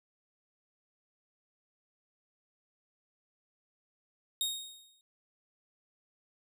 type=tone with exponential decay; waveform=sawtooth; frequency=3729 Hz; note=A#7; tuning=in tune; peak=-25 dBFS; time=4.41-5.01 s; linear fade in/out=1 ms; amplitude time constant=130 ms; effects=none